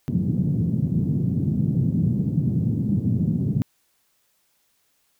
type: band-pass noise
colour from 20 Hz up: white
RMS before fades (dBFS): -22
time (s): 0.08-3.62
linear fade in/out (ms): 0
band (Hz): 110 to 200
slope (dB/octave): 24
effects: white hiss -67 dBFS RMS until 5.19 s